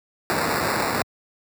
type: noise with sample-and-hold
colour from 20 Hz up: white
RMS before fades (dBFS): -23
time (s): 0.3-1.02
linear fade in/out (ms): 0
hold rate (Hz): 3150
effects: high-pass 100 Hz 12 dB/octave